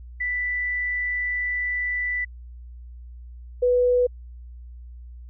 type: tone pair in turn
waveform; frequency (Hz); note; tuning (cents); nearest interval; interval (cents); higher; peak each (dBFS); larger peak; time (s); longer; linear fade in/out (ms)
sine; 1979 / 493.9; B6 / B4; +3 / 0; 2 octaves; 2403; first; -23 / -16; second; 0.2-2.25 / 3.62-4.07; first; 10
effects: added 60 Hz sine -38 dBFS peak until 5.29 s